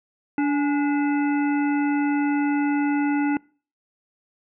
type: harmonic tone with a mistuned harmonic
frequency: 290 Hz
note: D4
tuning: 22 cents flat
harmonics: 1 / 3 / 5 / 7 / 9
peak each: -19 / -29 / -33 / -36 / -38 dBFS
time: 0.38-3.37 s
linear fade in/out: 2 ms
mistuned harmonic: 3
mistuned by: -61 cents
effects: noise-tail reverb RT60 0.4 s tail -24 dB re dry